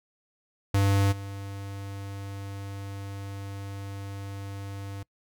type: tone with level steps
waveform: square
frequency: 99 Hz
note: G2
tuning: 18 cents sharp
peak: -21 / -36 dBFS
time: 0.74-5.03 s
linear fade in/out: 5 ms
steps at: 1.11 s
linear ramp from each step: 20 ms
effects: noise-tail reverb RT60 0.1 s tail -24 dB re dry